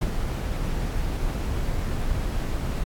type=noise with ADSR envelope; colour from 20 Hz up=brown; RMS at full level=-22 dBFS; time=0.01-2.84 s; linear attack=9 ms; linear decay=82 ms; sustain=-4 dB; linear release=6 ms; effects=AAC 64 kbps